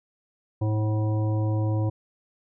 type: harmonic tone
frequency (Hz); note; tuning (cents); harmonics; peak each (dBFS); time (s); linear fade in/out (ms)
107.7; A2; -37; 1 / 3 / 5 / 7 / 9; -22 / -31 / -35 / -41 / -41; 0.61-1.9; 10
effects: none